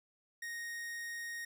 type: tone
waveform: 45% pulse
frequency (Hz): 1864.7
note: A#6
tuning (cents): 0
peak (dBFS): -40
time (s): 0.42-1.45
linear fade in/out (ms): 5
effects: none